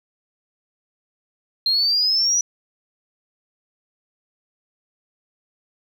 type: exponential sweep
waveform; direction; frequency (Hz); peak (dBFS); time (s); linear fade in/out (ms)
sine; up; 4156 to 5920; -15; 1.66-2.41; 2
effects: tanh soft clip ceiling -11 dBFS